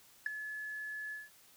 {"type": "tone with ADSR envelope", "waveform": "sine", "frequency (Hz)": 1713, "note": "A6", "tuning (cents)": -47, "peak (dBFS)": -25, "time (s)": [0.26, 1.3], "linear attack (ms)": 4, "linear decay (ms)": 7, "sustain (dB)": -14, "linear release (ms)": 180, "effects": ["tanh soft clip ceiling -26 dBFS", "white hiss -62 dBFS RMS until 1.56 s"]}